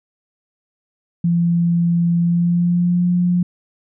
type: tone with pitch glide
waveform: sine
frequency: 170.9 to 177.23 Hz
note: F3 to F3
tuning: -37 to +26 cents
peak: -13 dBFS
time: 1.24-3.43 s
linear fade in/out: 5 ms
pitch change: +63 cents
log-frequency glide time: 2.19-3.08 s
effects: none